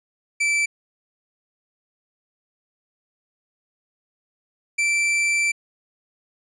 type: tone pair in turn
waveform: 45% pulse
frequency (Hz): 2326 / 2338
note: D7 / D7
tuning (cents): -17 / -8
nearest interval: unison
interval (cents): 9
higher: second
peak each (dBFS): -18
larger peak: neither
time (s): 0.4-0.66 / 4.78-5.52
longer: second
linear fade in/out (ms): 10
effects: resampled to 22050 Hz